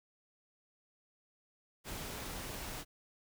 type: noise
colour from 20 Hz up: pink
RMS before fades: -43 dBFS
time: 1.84-2.85 s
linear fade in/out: 50 ms
effects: none